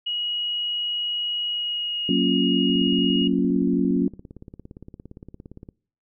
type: tone with pitch glide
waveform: sine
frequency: 2900 to 2873 Hz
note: F#7 to F7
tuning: -35 to +48 cents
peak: -24 dBFS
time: 0.06-3.28 s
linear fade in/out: 10 ms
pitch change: -17 cents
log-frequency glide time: 1.48-2.03 s
type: chord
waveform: sine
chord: Gb major seventh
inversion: none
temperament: equal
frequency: 185 / 233.1 / 277.2 / 349.2 Hz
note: Gb3 / Bb3 / Db4 / F4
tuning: 0 / 0 / 0 / 0 cents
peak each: -23 / -24 / -22 / -27 dBFS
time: 2.09-4.08 s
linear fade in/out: 2 ms
type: click train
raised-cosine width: 3 ms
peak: -27 dBFS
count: 53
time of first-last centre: 2.7-5.689 s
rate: 17.4 Hz
effects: noise-tail reverb RT60 0.5 s tail -25 dB re dry